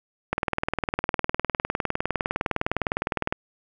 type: click train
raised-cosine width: 0.5 ms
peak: -8 dBFS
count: 60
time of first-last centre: 0.33-3.325 s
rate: 19.7 Hz
effects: none